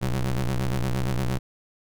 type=ring-modulated tone; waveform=35% pulse; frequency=65.41 Hz; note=C2; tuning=in tune; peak=-18 dBFS; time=0.01-1.39 s; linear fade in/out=20 ms; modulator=61.1 Hz; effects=none